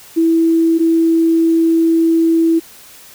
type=tone pair in turn; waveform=sine; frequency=328.8 / 328.8 Hz; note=E4 / E4; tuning=-4 / -4 cents; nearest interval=unison; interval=0 cents; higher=neither; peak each=-9 dBFS; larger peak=neither; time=0.16-0.79 / 0.79-2.6 s; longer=second; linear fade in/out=20 ms; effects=white hiss -40 dBFS RMS until 3.14 s